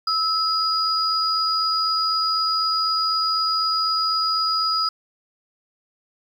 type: tone pair together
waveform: sine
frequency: 1300 / 4908 Hz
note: E6 / D#8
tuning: -24 / -25 cents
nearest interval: octave + major seventh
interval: 2299 cents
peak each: -22 / -21 dBFS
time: 0.07-4.89 s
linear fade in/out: 5 ms
effects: 8-bit